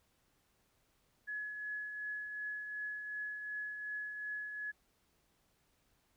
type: tone with tremolo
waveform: sine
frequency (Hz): 1695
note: G#6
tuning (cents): +35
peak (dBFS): -37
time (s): 1.27-4.72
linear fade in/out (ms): 20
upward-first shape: triangle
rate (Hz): 2.7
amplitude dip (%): 45
effects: pink hiss -75 dBFS RMS until 6.16 s